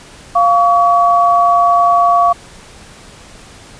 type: tone pair together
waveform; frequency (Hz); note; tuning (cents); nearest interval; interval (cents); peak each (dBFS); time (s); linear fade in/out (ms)
sine; 698 / 1132.2; F5 / C#6; -1 / +36; minor sixth; 837; -10; 0.35-2.33; 10
effects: pink hiss -38 dBFS RMS until 3.79 s + resampled to 22050 Hz